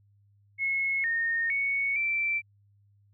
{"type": "tone with pitch steps", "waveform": "sine", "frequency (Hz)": [2179, 1839, 2221, 2339], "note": ["C#7", "A#6", "C#7", "D7"], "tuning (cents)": [-30, -24, 3, -8], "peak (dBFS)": -25, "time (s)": [0.58, 2.42], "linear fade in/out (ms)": 50, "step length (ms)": 460, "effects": ["added 101 Hz sine -60 dBFS peak until 3.13 s"]}